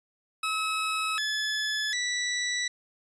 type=tone with pitch steps; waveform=20% pulse; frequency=1288 / 1719 / 1962 Hz; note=E6 / A6 / B6; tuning=-41 / -41 / -12 cents; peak=-22 dBFS; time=0.43-2.68 s; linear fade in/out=5 ms; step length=750 ms; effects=resampled to 22050 Hz